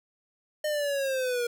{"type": "linear sweep", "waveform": "square", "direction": "down", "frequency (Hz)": [611, 472.4], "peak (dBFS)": -27, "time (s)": [0.64, 1.47], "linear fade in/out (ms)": 5, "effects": []}